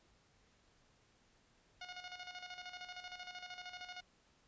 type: tone with tremolo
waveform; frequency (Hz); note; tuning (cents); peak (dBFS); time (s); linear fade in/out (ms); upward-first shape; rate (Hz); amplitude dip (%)
10% pulse; 723; F#5; -40; -37; 1.81-4.01; 5; square; 13; 60
effects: pink hiss -71 dBFS RMS until 4.47 s + resampled to 16000 Hz